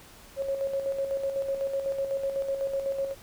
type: tone with tremolo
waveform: sine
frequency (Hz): 547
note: C#5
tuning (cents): -23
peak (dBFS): -25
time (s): 0.36-3.15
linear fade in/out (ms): 50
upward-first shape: square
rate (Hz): 8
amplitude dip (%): 50
effects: pink hiss -51 dBFS RMS until 3.22 s